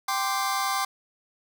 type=chord; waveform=sawtooth; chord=G suspended fourth; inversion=none; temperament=just; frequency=784 / 1045.3 / 1176 Hz; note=G5 / C6 / D6; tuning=0 / -2 / +2 cents; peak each=-25 / -25 / -25 dBFS; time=0.08-0.85 s; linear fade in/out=5 ms; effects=none